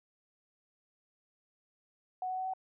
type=tone with pitch steps; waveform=sine; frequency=740 / 745.1 / 750.3 / 755.5 Hz; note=F#5 / F#5 / F#5 / F#5; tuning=0 / +12 / +24 / +36 cents; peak=-33 dBFS; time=2.22-2.536 s; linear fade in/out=2 ms; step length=79 ms; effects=none